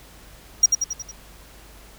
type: tone with echo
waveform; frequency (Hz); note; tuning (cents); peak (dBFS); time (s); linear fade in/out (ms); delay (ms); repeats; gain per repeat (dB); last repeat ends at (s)
triangle; 5700; F8; +34; -8; 0.63-0.66; 5; 91; 5; -5; 1.115
effects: added 50 Hz sine -48 dBFS peak until 1.98 s + pink hiss -48 dBFS RMS until 1.98 s